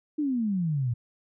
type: exponential sweep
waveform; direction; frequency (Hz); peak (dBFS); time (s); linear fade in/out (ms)
sine; down; 311.1 to 114; -24; 0.18-0.94; 10
effects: none